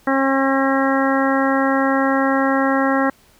harmonic tone, 270 Hz, C#4, 45 cents flat, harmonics 1 / 2 / 3 / 4 / 5 / 6 / 7, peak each -18 / -21 / -23 / -24 / -25 / -26 / -26 dBFS, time 0.07-3.1 s, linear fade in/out 5 ms, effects pink hiss -53 dBFS RMS until 3.39 s

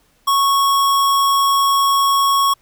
square tone, 1105 Hz, C#6, 6 cents flat, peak -13 dBFS, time 0.27-2.54 s, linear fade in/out 10 ms, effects pink hiss -58 dBFS RMS until 2.61 s

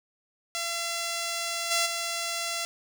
5% pulse tone with level steps, 679 Hz, F5, 49 cents flat, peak -18 / -12 / -18 dBFS, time 0.55-2.65 s, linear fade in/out 0 ms, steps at 1.7 / 1.85 s, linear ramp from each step 20 ms, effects none

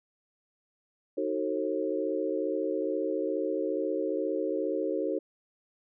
sine chord, D# diminished seventh, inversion none, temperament just, 311.1 / 373.4 / 448 / 537.6 Hz, D#4 / F#4 / A4 / C5, 0 / +16 / +31 / +47 cents, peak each -33 dBFS, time 1.17-5.19 s, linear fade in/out 10 ms, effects none

